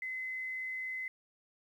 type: tone with quantisation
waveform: sine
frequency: 2041 Hz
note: C7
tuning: 44 cents flat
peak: -36 dBFS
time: 0.02-1.08 s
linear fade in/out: 2 ms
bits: 11
effects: none